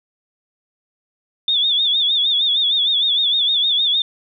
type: tone with vibrato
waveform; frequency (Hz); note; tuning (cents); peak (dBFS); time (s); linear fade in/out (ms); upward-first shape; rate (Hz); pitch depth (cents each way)
sine; 3527; A7; +3; -14; 1.48-4.02; 2; sine; 6.5; 95
effects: none